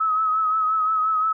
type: tone with vibrato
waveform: sine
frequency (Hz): 1283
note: E6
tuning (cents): -47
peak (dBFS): -18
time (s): 0-1.33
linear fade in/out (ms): 10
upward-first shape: triangle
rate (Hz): 5.7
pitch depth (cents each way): 44
effects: none